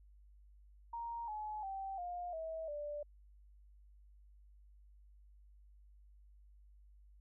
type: tone with pitch steps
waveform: sine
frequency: 934 / 851.5 / 776.4 / 707.8 / 645.4 / 588.4 Hz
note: A#5 / G#5 / G5 / F5 / E5 / D5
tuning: +3 / +43 / -17 / +23 / -37 / +3 cents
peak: -40 dBFS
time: 0.93-3.03 s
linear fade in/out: 5 ms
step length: 350 ms
effects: added 50 Hz sine -59 dBFS peak until 7.2 s